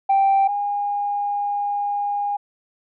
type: tone pair in turn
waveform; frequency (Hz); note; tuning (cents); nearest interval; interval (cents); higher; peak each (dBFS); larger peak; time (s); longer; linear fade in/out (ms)
sine; 784 / 815.4; G5 / G#5; 0 / -32; minor second; 68; second; -12 / -20; first; 0.09-0.48 / 0.48-2.37; second; 10
effects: tanh soft clip ceiling -11 dBFS